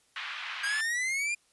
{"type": "band-pass noise", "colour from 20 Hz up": "white", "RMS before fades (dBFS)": -38, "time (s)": [0.16, 0.81], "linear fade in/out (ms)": 0, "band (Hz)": [1100, 3100], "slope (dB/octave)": 24}
{"type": "exponential sweep", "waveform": "45% pulse", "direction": "up", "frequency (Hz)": [1600, 2438], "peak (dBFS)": -28, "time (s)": [0.63, 1.35], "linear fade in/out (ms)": 10}
{"effects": ["white hiss -67 dBFS RMS until 1.52 s", "resampled to 24000 Hz"]}